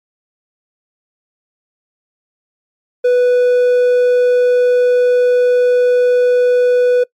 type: tone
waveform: triangle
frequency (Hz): 493.9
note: B4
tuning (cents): 0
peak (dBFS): -6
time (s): 3.04-7.04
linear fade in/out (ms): 10
effects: noise-tail reverb RT60 0.1 s tail -22 dB re dry + MP3 64 kbps